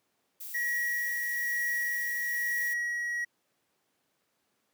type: noise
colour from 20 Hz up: violet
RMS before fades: -41 dBFS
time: 0.4-2.74 s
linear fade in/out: 10 ms
type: tone with tremolo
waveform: triangle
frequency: 1910 Hz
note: A#6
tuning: 42 cents sharp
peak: -26 dBFS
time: 0.54-3.25 s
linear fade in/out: 10 ms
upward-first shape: sine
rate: 1.1 Hz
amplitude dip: 25%
effects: pink hiss -75 dBFS RMS until 4.73 s + high-pass 200 Hz 12 dB/octave